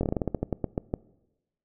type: slowing click train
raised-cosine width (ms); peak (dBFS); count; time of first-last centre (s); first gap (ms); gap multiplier
2; -13; 14; 0.01-0.939; 22; 1.18
effects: noise-tail reverb RT60 1.0 s tail -21 dB re dry